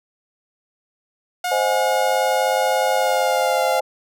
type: tone with pitch glide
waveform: sawtooth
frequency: 719 to 692.5 Hz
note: F#5 to F5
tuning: -50 to -15 cents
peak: -17 dBFS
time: 1.44-3.8 s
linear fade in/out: 5 ms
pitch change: -65 cents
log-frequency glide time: 2.95-3.64 s
type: chord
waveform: sine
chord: Ab major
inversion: first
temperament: equal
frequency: 523.3 / 622.3 / 830.6 Hz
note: C5 / Eb5 / Ab5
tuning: 0 / 0 / 0 cents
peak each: -21 / -24 / -22 dBFS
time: 1.51-3.81 s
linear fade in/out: 10 ms
effects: none